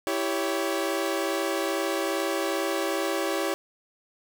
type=chord; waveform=sawtooth; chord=C# diminished; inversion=first; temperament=equal with one note detuned; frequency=329.6 / 392 / 559.5 Hz; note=E4 / G4 / C#5; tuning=0 / 0 / +16 cents; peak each=-26 / -26 / -26 dBFS; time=0.07-3.54 s; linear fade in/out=0 ms; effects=none